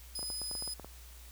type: tone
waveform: 25% pulse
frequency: 5020 Hz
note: D#8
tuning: 15 cents sharp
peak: -32 dBFS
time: 0.15-0.74 s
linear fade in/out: 5 ms
type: clicks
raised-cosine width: 1 ms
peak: -31 dBFS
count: 10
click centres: 0.192 / 0.229 / 0.302 / 0.417 / 0.513 / 0.552 / 0.624 / 0.677 / 0.797 / 0.846 s
effects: added 60 Hz sine -50 dBFS peak until 1.31 s + white hiss -56 dBFS RMS until 1.31 s